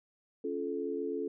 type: chord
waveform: sine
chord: Db augmented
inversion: none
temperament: just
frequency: 277.2 / 346.5 / 433.1 Hz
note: Db4 / F4 / A4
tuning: 0 / -14 / -27 cents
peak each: -38 / -38 / -35 dBFS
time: 0.44-1.28 s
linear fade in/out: 5 ms
effects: none